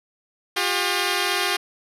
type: tone pair together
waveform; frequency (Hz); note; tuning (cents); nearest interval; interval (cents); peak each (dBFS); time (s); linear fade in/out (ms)
5% pulse; 357.2 / 400.7; F4 / G4; +39 / +38; major second; 199; -12; 0.56-1.57; 10
effects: low-pass 12000 Hz 12 dB/octave